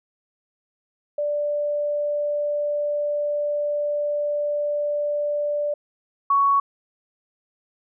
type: tone pair in turn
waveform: sine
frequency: 587.3 / 1115.7 Hz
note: D5 / C#6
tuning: 0 / +11 cents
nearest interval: major seventh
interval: 1111 cents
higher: second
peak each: -21 / -15 dBFS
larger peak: second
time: 1.18-5.74 / 6.3-6.6 s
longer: first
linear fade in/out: 5 ms
effects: none